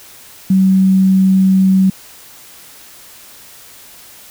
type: tone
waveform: sine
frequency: 190 Hz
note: F#3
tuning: 46 cents sharp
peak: -7 dBFS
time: 0.5-1.9 s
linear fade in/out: 5 ms
effects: white hiss -39 dBFS RMS until 4.3 s